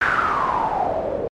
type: noise with low-pass filter sweep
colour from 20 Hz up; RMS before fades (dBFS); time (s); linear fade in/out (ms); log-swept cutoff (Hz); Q
white; -21; 0.01-1.28; 5; 1600 to 490; 7.5
effects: MP3 64 kbps